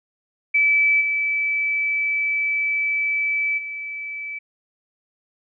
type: tone with level steps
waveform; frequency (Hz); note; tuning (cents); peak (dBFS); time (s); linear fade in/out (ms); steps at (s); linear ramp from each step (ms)
sine; 2307; D7; -31; -14 / -19 / -28; 0.54-4.39; 10; 1 / 3.57; 20
effects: none